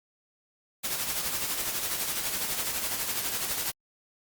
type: noise with tremolo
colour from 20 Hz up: white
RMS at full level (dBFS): -29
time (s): 0.83-3.72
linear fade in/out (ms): 20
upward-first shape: sine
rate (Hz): 12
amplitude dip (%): 45
effects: Opus 48 kbps